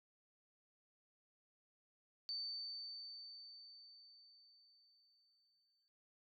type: tone with exponential decay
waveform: sine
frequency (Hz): 4557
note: C#8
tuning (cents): +47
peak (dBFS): -40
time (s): 2.29-5.88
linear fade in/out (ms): 0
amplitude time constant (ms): 780
effects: none